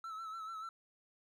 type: tone with vibrato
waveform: triangle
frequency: 1315 Hz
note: E6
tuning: 5 cents flat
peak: -40 dBFS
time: 0.04-0.69 s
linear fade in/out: 2 ms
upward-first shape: sine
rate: 6.9 Hz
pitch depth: 48 cents each way
effects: none